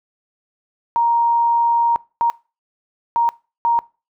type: tone bursts at uneven times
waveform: sine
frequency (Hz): 936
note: A#5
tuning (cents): +7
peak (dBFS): -13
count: 4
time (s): 0.96-1.96 / 2.21-2.3 / 3.16-3.29 / 3.65-3.79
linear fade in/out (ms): 0
effects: noise-tail reverb RT60 0.3 s tail -22 dB re dry